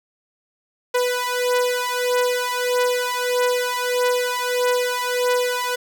sawtooth beating tone pair, 493.9 / 495.5 Hz, B4 / B4, 0 / +6 cents, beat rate 1.6 Hz, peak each -18 dBFS, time 0.94-5.76 s, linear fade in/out 10 ms, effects none

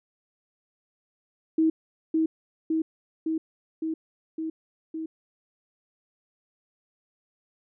sine tone with echo, 320 Hz, D#4, 49 cents sharp, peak -18 dBFS, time 1.58-1.7 s, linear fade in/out 5 ms, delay 560 ms, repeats 6, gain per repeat -2 dB, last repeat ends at 5.06 s, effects none

